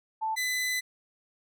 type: tone pair in turn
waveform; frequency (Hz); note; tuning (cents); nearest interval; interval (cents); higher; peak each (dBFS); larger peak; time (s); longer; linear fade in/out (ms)
sine / sawtooth; 880 / 2007; A5 / B6; 0 / +27; octave + major second; 1427; second; -27 / -24; second; 0.21-0.36 / 0.36-0.81; second; 20
effects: none